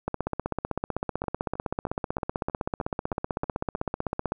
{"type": "two click trains", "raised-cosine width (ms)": 1, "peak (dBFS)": [-23, -13], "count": [9, 68], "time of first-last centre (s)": [[1.24, 3.756], [0.08, 4.321]], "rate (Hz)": [3.18, 15.8], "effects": []}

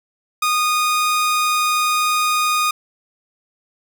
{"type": "tone", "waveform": "sawtooth", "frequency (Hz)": 1233, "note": "D#6", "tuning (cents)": -16, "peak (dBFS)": -12, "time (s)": [0.42, 2.71], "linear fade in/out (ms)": 5, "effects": []}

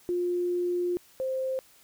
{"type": "tone pair in turn", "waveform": "sine", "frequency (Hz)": [353.9, 523.9], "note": ["F4", "C5"], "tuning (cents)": [23, 2], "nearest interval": "perfect fifth", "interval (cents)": 679, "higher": "second", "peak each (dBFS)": [-25, -27], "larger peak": "first", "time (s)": [[0.09, 0.97], [1.2, 1.59]], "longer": "first", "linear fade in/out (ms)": 0, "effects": ["white hiss -58 dBFS RMS until 1.83 s"]}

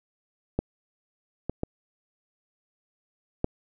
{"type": "clicks", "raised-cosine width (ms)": 2, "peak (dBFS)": [-11, -15, -14, -10], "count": 4, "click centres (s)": [0.59, 1.496, 1.634, 3.444], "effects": []}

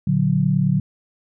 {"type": "chord", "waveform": "sine", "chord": "Bb augmented", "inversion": "none", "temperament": "equal", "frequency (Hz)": [116.54, 146.83, 185], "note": ["Bb2", "D3", "F#3"], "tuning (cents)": [0, 0, 0], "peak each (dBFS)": [-24, -18, -19], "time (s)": [0.07, 0.8], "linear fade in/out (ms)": 5, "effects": []}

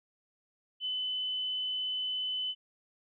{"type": "tone", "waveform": "sine", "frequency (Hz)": 3019, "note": "F#7", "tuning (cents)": 34, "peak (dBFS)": -31, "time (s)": [0.8, 2.55], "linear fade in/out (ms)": 50, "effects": []}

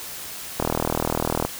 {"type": "click train", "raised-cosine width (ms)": 1, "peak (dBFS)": -7, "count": 35, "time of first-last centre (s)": [0.6, 1.45], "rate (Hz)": 40, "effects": ["white hiss -35 dBFS RMS until 1.59 s"]}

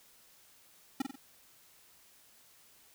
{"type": "tone with echo", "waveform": "square", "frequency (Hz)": 268.9, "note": "C4", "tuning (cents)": 47, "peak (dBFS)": -29, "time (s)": [1, 1.02], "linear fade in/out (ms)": 5, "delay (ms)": 46, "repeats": 3, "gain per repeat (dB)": -6, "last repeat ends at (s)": 1.158, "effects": ["white hiss -62 dBFS RMS until 2.94 s"]}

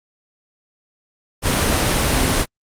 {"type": "tone in noise", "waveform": "sine", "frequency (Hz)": 261.6, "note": "C4", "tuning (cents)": 0, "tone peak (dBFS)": -23, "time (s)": [2.09, 2.36], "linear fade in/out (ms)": 50, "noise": "pink", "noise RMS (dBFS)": -17, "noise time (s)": [1.42, 2.46], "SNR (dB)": -9, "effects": ["low-pass 12000 Hz 12 dB/octave", "Opus 32 kbps"]}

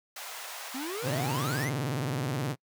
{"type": "high-pass noise", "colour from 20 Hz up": "pink", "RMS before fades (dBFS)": -41, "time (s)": [0.16, 1.65], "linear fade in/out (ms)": 5, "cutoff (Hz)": 650, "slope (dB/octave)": 24}
{"type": "exponential sweep", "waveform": "square", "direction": "up", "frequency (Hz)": [248.8, 2168], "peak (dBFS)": -35, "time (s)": [0.74, 1.7], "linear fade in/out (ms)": 10}
{"type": "tone with vibrato", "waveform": "sawtooth", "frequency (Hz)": 135.6, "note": "C#3", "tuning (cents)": -38, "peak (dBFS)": -25, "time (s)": [1.02, 2.56], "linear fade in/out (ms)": 50, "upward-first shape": "sine", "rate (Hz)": 19, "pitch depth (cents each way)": 230}
{"effects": ["noise-tail reverb RT60 0.1 s tail -26 dB re dry"]}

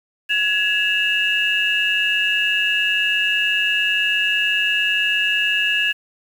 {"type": "tone cluster", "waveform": "sine", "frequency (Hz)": [1681, 2647, 2838], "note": ["G#6", "E7", "F7"], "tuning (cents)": [20, 7, 27], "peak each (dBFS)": -20, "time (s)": [0.29, 5.93], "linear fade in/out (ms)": 20, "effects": ["tanh soft clip ceiling -8 dBFS", "7-bit"]}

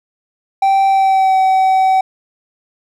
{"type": "tone with pitch glide", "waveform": "triangle", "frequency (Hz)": [779, 760.3], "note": ["G5", "F#5"], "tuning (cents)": [-11, 47], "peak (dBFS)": -7, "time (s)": [0.62, 2.01], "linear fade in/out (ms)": 5, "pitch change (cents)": -42, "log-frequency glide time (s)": [0.87, 1.37], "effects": []}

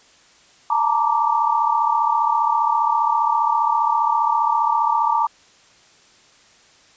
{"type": "tone cluster", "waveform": "sine", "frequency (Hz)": [870, 910, 945, 1170], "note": ["A5", "A#5", "A#5", "D6"], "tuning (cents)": [-20, -42, 23, -7], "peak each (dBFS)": [-22, -21, -21, -21], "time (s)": [0.7, 5.27], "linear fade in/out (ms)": 5, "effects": ["white hiss -52 dBFS RMS until 6.96 s", "resampled to 16000 Hz"]}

